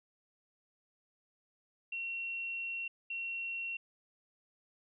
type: tone bursts at uneven times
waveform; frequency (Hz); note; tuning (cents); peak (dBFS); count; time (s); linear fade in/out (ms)
sine; 2730; F7; -40; -36; 2; 1.92-2.88 / 3.1-3.77; 5
effects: none